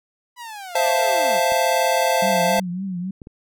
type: linear sweep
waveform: sawtooth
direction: down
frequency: 996 to 150.3 Hz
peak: -29 dBFS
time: 0.36-1.41 s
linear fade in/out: 50 ms
type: chord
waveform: square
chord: F major seventh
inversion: second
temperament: equal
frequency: 523.3 / 659.3 / 698.5 / 880 Hz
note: C5 / E5 / F5 / A5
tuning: 0 / 0 / 0 / 0 cents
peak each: -23 dBFS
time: 0.75-2.6 s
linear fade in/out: 5 ms
type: clicks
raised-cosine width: 3 ms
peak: -25 dBFS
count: 4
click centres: 1.521 / 2.589 / 3.218 / 3.271 s
type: tone with vibrato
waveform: sine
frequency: 185 Hz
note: F#3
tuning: in tune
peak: -24 dBFS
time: 2.22-3.11 s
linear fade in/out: 5 ms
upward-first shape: triangle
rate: 3.6 Hz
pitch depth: 120 cents each way
effects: none